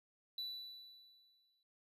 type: tone with exponential decay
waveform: triangle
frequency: 3965 Hz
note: B7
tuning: 6 cents sharp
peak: -38 dBFS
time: 0.38-1.63 s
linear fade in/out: 2 ms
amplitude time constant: 270 ms
effects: noise-tail reverb RT60 0.2 s tail -21 dB re dry + resampled to 32000 Hz